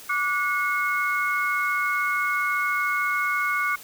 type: tone cluster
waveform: sine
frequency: 1163 / 1457 / 2177 Hz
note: D6 / F#6 / C#7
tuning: -17 / -27 / -32 cents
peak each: -26 dBFS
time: 0.09-3.76 s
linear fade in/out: 10 ms
effects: white hiss -44 dBFS RMS until 3.83 s